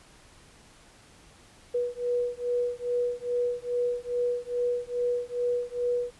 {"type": "beating tone pair", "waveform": "sine", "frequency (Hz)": [485.6, 488], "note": ["B4", "B4"], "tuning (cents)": [-29, -21], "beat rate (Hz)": 2.4, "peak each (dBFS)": -29, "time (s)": [1.74, 6.11], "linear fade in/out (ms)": 10, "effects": ["pink hiss -55 dBFS RMS until 6.19 s", "resampled to 24000 Hz"]}